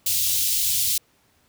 white band-stop noise, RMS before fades -22 dBFS, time 0.06-0.98 s, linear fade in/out 5 ms, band 110 to 3100 Hz, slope 24 dB/octave, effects pink hiss -62 dBFS RMS until 1.48 s + high-pass 60 Hz 12 dB/octave

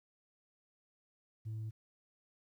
sine tone, 109.7 Hz, A2, 5 cents flat, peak -36 dBFS, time 1.45-1.71 s, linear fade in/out 20 ms, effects tanh soft clip ceiling -37 dBFS + 12-bit

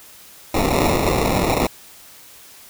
white noise with sample-and-hold, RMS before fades -18 dBFS, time 0.54-1.67 s, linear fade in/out 5 ms, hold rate 1575 Hz, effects white hiss -44 dBFS RMS until 2.69 s

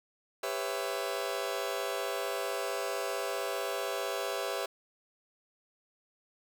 sawtooth chord, C# half-diminished seventh, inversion second, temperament just, 399.1 / 498.9 / 554.4 / 665.2 Hz, G4 / B4 / C#5 / E5, +31 / +17 / 0 / +16 cents, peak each -34 dBFS, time 0.43-4.66 s, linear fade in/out 5 ms, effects none

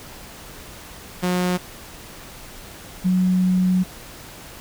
sawtooth / sine tone pair in turn, 180 / 183.89 Hz, F#3 / F#3, -47 / -10 cents, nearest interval unison, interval 37 cents, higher second, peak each -15 dBFS, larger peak neither, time 1.22-1.58 / 3.04-3.84 s, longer second, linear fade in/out 20 ms, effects pink hiss -40 dBFS RMS until 4.6 s

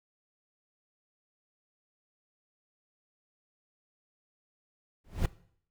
brown noise with exponential growth, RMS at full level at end -23 dBFS, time 5.04-5.26 s, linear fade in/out 5 ms, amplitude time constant 46 ms, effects noise-tail reverb RT60 0.6 s tail -19 dB re dry

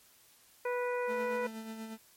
harmonic tone, 491.2 Hz, B4, 9 cents flat, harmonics 1 / 2 / 3 / 4 / 5, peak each -32 / -38 / -42 / -44 / -46 dBFS, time 0.65-1.47 s, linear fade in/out 5 ms
40% pulse tone with tremolo, 221.7 Hz, A3, 13 cents sharp, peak -38 dBFS, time 1.07-1.98 s, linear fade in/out 50 ms, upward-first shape sine, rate 8.3 Hz, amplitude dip 45%
effects white hiss -62 dBFS RMS until 2.16 s + MP3 64 kbps

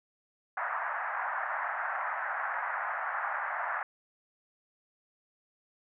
white band-pass noise, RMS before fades -34 dBFS, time 0.57-3.83 s, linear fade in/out 2 ms, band 670 to 1800 Hz, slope 48 dB/octave, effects none

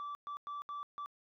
sine tone bursts at uneven times, 1161 Hz, D6, 20 cents flat, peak -37 dBFS, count 5, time 0-0.15 / 0.27-0.37 / 0.47-0.62 / 0.69-0.83 / 0.98-1.06 s, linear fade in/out 0 ms, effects tanh soft clip ceiling -38 dBFS

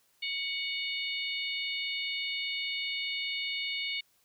harmonic tone with a mistuned harmonic, 728 Hz, F#5, 28 cents flat, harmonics 3 / 4 / 5 / 6, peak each -35 / -37 / -39 / -41 dBFS, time 0.22-4.01 s, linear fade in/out 10 ms, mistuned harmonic 3, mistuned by +38 cents, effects white hiss -69 dBFS RMS until 4.24 s

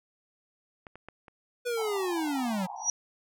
clicks, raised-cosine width 0.5 ms, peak -29 / -31 / -28 / -34 dBFS, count 4, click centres 0.868 / 0.956 / 1.086 / 1.282 s
square linear sweep, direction down, 493.9 to 176.4 Hz, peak -29 dBFS, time 1.65-2.67 s, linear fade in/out 20 ms
pink band-pass noise, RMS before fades -40 dBFS, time 1.77-2.9 s, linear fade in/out 10 ms, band 740 to 960 Hz, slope 96 dB/octave
sine tone with exponential growth, 5790 Hz, F#8, 38 cents flat, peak -20 dBFS, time 2.76-2.9 s, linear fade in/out 2 ms, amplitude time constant 30 ms
effects none

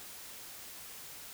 silence, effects white hiss -48 dBFS RMS until 1.33 s

